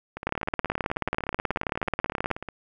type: two click trains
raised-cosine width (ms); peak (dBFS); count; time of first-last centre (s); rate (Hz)
0.5; -9 / -19; 39 / 39; 0.27-2.313 / 0.17-2.487; 18.6 / 16.4
effects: none